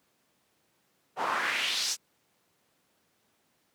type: noise with band-pass filter sweep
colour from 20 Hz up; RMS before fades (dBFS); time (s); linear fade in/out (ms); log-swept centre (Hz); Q
pink; -30; 1.16-1.97; 50; 770 to 6700; 2.5
effects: pink hiss -71 dBFS RMS until 3.74 s + high-pass 150 Hz 12 dB/octave